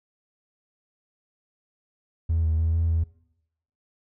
triangle tone with pitch steps, 81.8 / 79.5 / 81.3 / 82.9 / 81.8 Hz, E2 / D#2 / E2 / E2 / E2, -13 / +38 / -23 / +10 / -13 cents, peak -17 dBFS, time 2.29-3.04 s, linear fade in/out 10 ms, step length 150 ms, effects noise-tail reverb RT60 0.8 s tail -24 dB re dry + tanh soft clip ceiling -16 dBFS

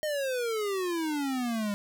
square exponential sweep, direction down, 622.3 to 200.3 Hz, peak -29 dBFS, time 0.03-1.74 s, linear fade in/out 0 ms, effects none

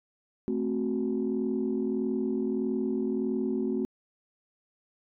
sine chord, F# diminished, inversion first, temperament equal, 220 / 261.6 / 370 Hz, A3 / C4 / F#4, 0 / 0 / 0 cents, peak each -30 dBFS, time 0.48-3.85 s, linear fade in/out 0 ms, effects tanh soft clip ceiling -19 dBFS

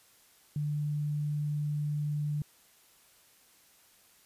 sine tone, 148.2 Hz, D3, 16 cents sharp, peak -29 dBFS, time 0.56-2.42 s, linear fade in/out 2 ms, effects white hiss -62 dBFS RMS until 4.25 s + resampled to 32000 Hz

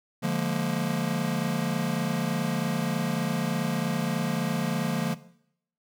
square chord, Bb dominant seventh, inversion first, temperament just, 145.68 / 174.81 / 209.8 / 233.1 Hz, D3 / F3 / Ab3 / Bb3, -14 / +2 / +18 / 0 cents, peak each -32 / -30 / -33 / -32 dBFS, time 0.22-5.15 s, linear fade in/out 20 ms, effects noise-tail reverb RT60 0.7 s tail -17 dB re dry

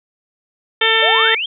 harmonic tone, 447.4 Hz, A4, 29 cents sharp, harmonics 1 / 2 / 3 / 4 / 5 / 6 / 7 / 8, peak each -20 / -23 / -22 / -17 / -20 / -23 / -18 / -19 dBFS, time 0.81-1.35 s, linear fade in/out 5 ms
sine exponential sweep, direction up, 557 to 3322 Hz, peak -18 dBFS, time 1.02-1.46 s, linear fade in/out 5 ms
effects none

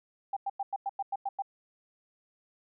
sine tone bursts, 792 Hz, G5, 18 cents sharp, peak -29 dBFS, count 9, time 0.33-1.422 s, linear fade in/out 5 ms, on 36 ms, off 96 ms, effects none

